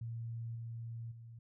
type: tone with level steps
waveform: sine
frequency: 115.5 Hz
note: A#2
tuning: 16 cents flat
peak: -39 / -41 / -49 dBFS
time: 0.01-1.39 s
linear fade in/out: 5 ms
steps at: 0.55 / 1.11 s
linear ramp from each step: 10 ms
effects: none